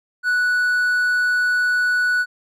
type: tone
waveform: triangle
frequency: 1477 Hz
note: F#6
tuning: 3 cents flat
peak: -14 dBFS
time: 0.23-2.26 s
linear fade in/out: 50 ms
effects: none